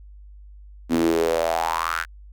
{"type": "tone with high-pass filter sweep", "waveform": "sawtooth", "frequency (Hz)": 82.41, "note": "E2", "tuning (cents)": 0, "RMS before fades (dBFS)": -22, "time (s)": [0.89, 2.06], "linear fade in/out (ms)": 50, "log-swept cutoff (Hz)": [250, 1600], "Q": 6, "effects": ["added 50 Hz sine -41 dBFS peak until 2.32 s"]}